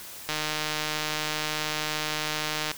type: click train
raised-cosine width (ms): 0.2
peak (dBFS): -11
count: 372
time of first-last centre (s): 0.29-2.715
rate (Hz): 153
effects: white hiss -42 dBFS RMS until 2.77 s